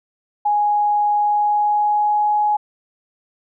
sine tone with pitch glide, 830.6 to 838.3 Hz, G#5 to G#5, 0 to +16 cents, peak -14 dBFS, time 0.45-2.57 s, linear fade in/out 10 ms, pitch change +16 cents, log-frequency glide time 1.15-2.31 s, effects none

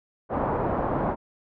white low-pass noise, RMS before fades -26 dBFS, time 0.29-1.16 s, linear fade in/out 50 ms, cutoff 980 Hz, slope 24 dB/octave, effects none

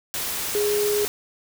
sine tone in noise, 415.3 Hz, G#4, in tune, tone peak -20 dBFS, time 0.55-1.05 s, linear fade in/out 0 ms, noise white, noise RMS -28 dBFS, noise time 0.14-1.08 s, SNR +5 dB, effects none

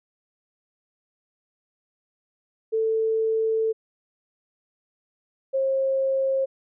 sine tone pair in turn, 443.9 / 535.9 Hz, A4 / C5, +15 / +41 cents, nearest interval minor third, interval 326 cents, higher second, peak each -20 dBFS, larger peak neither, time 2.72-3.73 / 5.53-6.46 s, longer first, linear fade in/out 20 ms, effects none

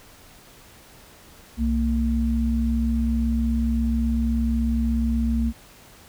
sine tone pair together, 63.7 / 229.1 Hz, C2 / A#3, -46 / -30 cents, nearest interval octave + minor seventh, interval 2216 cents, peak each -22 dBFS, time 1.57-5.53 s, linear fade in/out 50 ms, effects pink hiss -49 dBFS RMS until 6.08 s

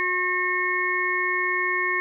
harmonic tone with a mistuned harmonic, 364.1 Hz, F#4, 28 cents flat, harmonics 1 / 3 / 5 / 6, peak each -31 / -28 / -25 / -26 dBFS, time 0-2 s, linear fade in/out 0 ms, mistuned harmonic 3, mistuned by -24 cents, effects none

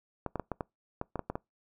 clicks, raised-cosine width 1 ms, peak -19 dBFS, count 10, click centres 0.263 / 0.357 / 0.397 / 0.517 / 0.608 / 1.014 / 1.157 / 1.193 / 1.3 / 1.355 s, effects noise-tail reverb RT60 0.2 s tail -25 dB re dry

